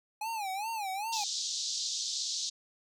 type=tone with vibrato; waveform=square; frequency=830.6 Hz; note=G#5; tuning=in tune; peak=-34 dBFS; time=0.21-1.24 s; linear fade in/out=5 ms; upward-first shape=sine; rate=2.5 Hz; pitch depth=170 cents each way
type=band-pass noise; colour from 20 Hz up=pink; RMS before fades=-35 dBFS; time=1.12-2.5 s; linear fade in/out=10 ms; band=3700 to 7000 Hz; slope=48 dB/octave
effects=none